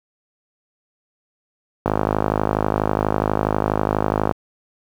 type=click train; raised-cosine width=1 ms; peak=-3 dBFS; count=129; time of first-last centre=1.86-4.312 s; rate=52.2 Hz; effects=high-pass 60 Hz 12 dB/octave + 7-bit